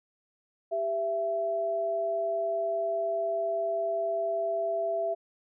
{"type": "tone pair together", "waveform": "sine", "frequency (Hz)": [396.1, 666.2], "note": ["G4", "E5"], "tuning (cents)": [18, 18], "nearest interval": "major sixth", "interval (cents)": 900, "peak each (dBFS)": [-35, -27], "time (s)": [0.71, 5.15], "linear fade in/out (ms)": 20, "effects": []}